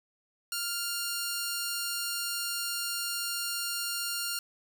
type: tone pair together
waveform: 10% pulse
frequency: 1396.9 / 4435 Hz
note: F6 / C#8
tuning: 0 / 0 cents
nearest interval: octave + minor sixth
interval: 2000 cents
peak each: -25 / -29 dBFS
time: 0.52-4.39 s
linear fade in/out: 2 ms
effects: none